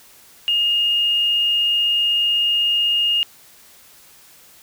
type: tone with quantisation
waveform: sine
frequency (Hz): 2842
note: F7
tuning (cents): +30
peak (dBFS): -15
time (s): 0.48-3.23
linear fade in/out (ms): 0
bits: 7
effects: white hiss -48 dBFS RMS until 4.62 s